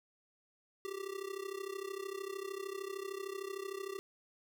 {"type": "tone with amplitude modulation", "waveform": "square", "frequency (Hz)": 390.3, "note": "G4", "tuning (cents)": -8, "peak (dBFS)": -37, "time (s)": [0.85, 3.99], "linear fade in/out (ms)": 0, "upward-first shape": "sine", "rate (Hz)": 33.2, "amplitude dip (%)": 85, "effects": []}